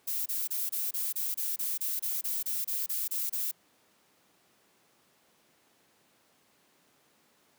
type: noise bursts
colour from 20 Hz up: violet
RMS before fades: -32 dBFS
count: 16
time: 0.07-3.515 s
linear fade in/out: 10 ms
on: 190 ms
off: 27 ms
effects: pink hiss -66 dBFS RMS until 7.58 s + high-pass 200 Hz 12 dB/octave